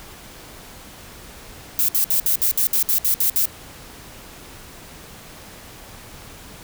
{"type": "noise bursts", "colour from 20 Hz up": "violet", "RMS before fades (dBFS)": -18, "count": 11, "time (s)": [1.79, 3.455], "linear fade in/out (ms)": 0, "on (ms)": 95, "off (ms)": 62, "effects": ["pink hiss -41 dBFS RMS until 6.63 s"]}